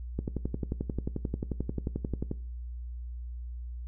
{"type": "click train", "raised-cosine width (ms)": 3, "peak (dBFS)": -18, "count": 25, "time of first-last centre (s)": [0.19, 2.314], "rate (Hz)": 11.3, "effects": ["noise-tail reverb RT60 0.4 s tail -19 dB re dry", "added 60 Hz sine -36 dBFS peak until 3.87 s"]}